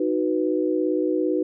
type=chord; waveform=sine; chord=B major; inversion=first; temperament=equal with one note detuned; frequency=311.1 / 368.7 / 493.9 Hz; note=D#4 / F#4 / B4; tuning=0 / -6 / 0 cents; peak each=-23 / -24 / -26 dBFS; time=0-1.43 s; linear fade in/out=5 ms; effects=none